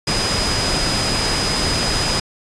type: tone in noise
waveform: sine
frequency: 4978 Hz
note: D#8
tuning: in tune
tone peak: -22 dBFS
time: 0.07-2.2 s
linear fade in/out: 5 ms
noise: pink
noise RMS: -20 dBFS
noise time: 0.07-2.2 s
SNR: -5 dB
effects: resampled to 22050 Hz